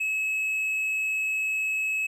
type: tone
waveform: triangle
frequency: 2578 Hz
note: E7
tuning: 39 cents flat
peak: -23 dBFS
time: 0-2.07 s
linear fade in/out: 10 ms
effects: none